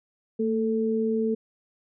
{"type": "tone pair together", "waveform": "sine", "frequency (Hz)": [224.8, 440.9], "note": ["A3", "A4"], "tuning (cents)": [37, 4], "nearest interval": "octave", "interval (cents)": 1167, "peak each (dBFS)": -25, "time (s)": [0.39, 1.35], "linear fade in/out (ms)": 10, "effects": []}